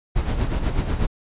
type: noise with tremolo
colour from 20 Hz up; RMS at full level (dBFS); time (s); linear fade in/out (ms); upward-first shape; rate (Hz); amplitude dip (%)
brown; -19; 0.15-1.07; 20; sine; 8.2; 60
effects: resampled to 8000 Hz